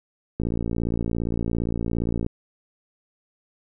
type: click train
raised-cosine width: 3 ms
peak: -13 dBFS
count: 108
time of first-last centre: 0.4-2.264 s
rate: 57.4 Hz
effects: none